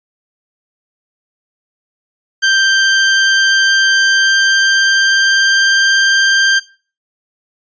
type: tone with pitch glide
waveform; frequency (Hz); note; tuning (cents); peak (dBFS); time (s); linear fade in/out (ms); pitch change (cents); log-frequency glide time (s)
sawtooth; 1571 to 1581; G6 to G6; +3 to +14; -5; 2.42-6.6; 20; +11; 2.75-5.99
effects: noise-tail reverb RT60 0.4 s tail -20 dB re dry + resampled to 16000 Hz